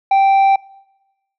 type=tone with tanh clipping; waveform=sine; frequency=782 Hz; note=G5; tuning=4 cents flat; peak=-10 dBFS; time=0.11-0.56 s; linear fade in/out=5 ms; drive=5 dB; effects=noise-tail reverb RT60 1.0 s tail -24 dB re dry